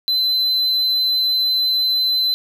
triangle tone, 4047 Hz, B7, 42 cents sharp, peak -14 dBFS, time 0.08-2.34 s, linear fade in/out 0 ms, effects none

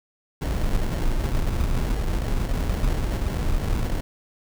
brown noise with sample-and-hold, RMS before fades -23 dBFS, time 0.41-4.01 s, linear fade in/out 10 ms, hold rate 1225 Hz, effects none

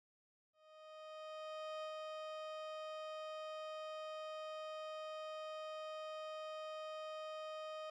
30% pulse tone with ADSR envelope, 622.3 Hz, D#5, in tune, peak -40 dBFS, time 0.53-7.9 s, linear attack 1300 ms, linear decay 82 ms, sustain -2 dB, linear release 4 ms, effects low-pass 4000 Hz 12 dB/octave

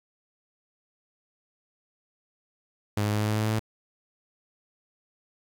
sawtooth tone with pitch steps, 103.83 / 104.67 / 105.52 / 106.38 / 107.24 / 108.11 / 108.99 / 109.88 Hz, G#2 / G#2 / G#2 / G#2 / A2 / A2 / A2 / A2, 0 / +14 / +28 / +42 / -44 / -30 / -16 / -2 cents, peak -20 dBFS, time 2.97-3.594 s, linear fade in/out 5 ms, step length 78 ms, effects 9-bit

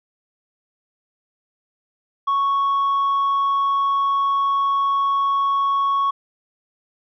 sine tone with tanh clipping, 1108.7 Hz, C#6, in tune, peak -17 dBFS, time 2.27-6.11 s, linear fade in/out 10 ms, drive 1 dB, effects none

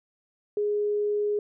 sine tone, 415.3 Hz, G#4, in tune, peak -23 dBFS, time 0.57-1.39 s, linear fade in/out 2 ms, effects none

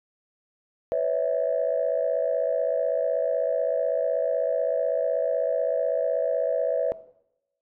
sine tone cluster, 503 / 559 / 648 Hz, B4 / C#5 / E5, +32 / +14 / -30 cents, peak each -26 dBFS, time 0.92-6.92 s, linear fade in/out 0 ms, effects noise-tail reverb RT60 0.8 s tail -17 dB re dry + tanh soft clip ceiling -14 dBFS

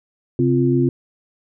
sine tone cluster, 134 / 260.5 / 348.1 Hz, C3 / C4 / F4, +42 / -7 / -6 cents, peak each -18 dBFS, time 0.39-0.89 s, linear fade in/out 2 ms, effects none

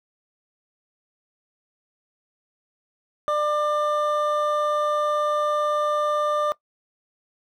triangle tone pair together, 597 / 1194 Hz, D5 / D6, +28 / +28 cents, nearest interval octave, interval 1200 cents, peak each -21 dBFS, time 3.28-6.52 s, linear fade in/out 0 ms, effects noise-tail reverb RT60 0.1 s tail -20 dB re dry

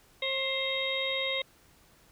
harmonic tone with a mistuned harmonic, 535 Hz, C5, 38 cents sharp, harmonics 1 / 2 / 4 / 5 / 6 / 7, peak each -34 / -43 / -33 / -44 / -38 / -33 dBFS, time 0.22-1.42 s, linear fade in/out 5 ms, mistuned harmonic 4, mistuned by -33 cents, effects pink hiss -61 dBFS RMS until 2.11 s

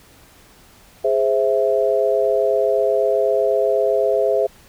sine chord, Ab augmented, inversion none, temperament equal, 415.3 / 523.3 / 659.3 Hz, Ab4 / C5 / E5, 0 / 0 / 0 cents, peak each -19 dBFS, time 1.04-4.47 s, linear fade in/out 10 ms, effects pink hiss -49 dBFS RMS until 4.68 s

